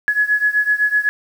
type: beating tone pair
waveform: sine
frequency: 1688 / 1695.9 Hz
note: G#6 / G#6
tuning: +28 / +36 cents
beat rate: 7.9 Hz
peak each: -16 / -18 dBFS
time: 0.08-1.09 s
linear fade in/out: 0 ms
effects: 7-bit